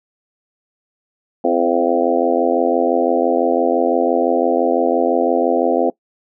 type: harmonic tone with a mistuned harmonic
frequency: 85.9 Hz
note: F2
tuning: 28 cents flat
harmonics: 3 / 4 / 5 / 6 / 7 / 8 / 9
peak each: -21 / -20 / -21 / -19 / -24 / -20 / -24 dBFS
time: 1.44-5.9 s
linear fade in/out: 5 ms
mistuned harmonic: 4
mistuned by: -34 cents
effects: noise-tail reverb RT60 0.1 s tail -21 dB re dry